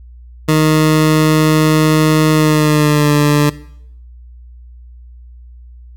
20% pulse tone with pitch glide, 155.56 to 147.42 Hz, D#3 to D3, 0 to +7 cents, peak -4 dBFS, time 0.48-3.5 s, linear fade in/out 10 ms, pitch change -93 cents, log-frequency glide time 2.33-3.12 s, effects noise-tail reverb RT60 0.7 s tail -19 dB re dry + added 60 Hz sine -34 dBFS peak until 5.96 s

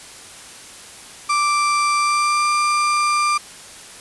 35% pulse tone with pitch glide, 1174.7 to 1189.7 Hz, D6 to D6, 0 to +22 cents, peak -14 dBFS, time 1.29-3.38 s, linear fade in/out 10 ms, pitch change +22 cents, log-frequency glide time 1.97-2.48 s, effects white hiss -39 dBFS RMS until 4 s + resampled to 24000 Hz

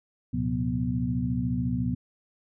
sine tone cluster, 72.2 / 112.1 / 126.3 / 179.9 / 245.7 Hz, D2 / A2 / B2 / F#3 / B3, -29 / +33 / +39 / -48 / -9 cents, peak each -35 / -33 / -30 / -32 / -29 dBFS, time 0.33-1.95 s, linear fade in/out 10 ms, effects none

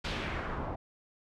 pink noise with low-pass filter sweep, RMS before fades -36 dBFS, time 0.04-0.76 s, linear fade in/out 10 ms, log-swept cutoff 4200 to 800 Hz, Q 1.4, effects none

